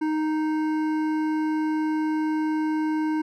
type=tone with hard clipping; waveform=sine; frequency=310.7 Hz; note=D#4; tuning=2 cents flat; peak=-24 dBFS; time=0.01-3.22 s; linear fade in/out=10 ms; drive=11 dB; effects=none